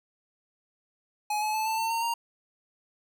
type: tone with pitch steps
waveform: square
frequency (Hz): 842 / 856.2 / 870.7 / 885.4 / 900.4 / 915.6 / 931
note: G#5 / A5 / A5 / A5 / A5 / A#5 / A#5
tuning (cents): +24 / -47 / -18 / +11 / +40 / -31 / -2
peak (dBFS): -27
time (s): 1.3-2.14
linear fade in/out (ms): 5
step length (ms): 120
effects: none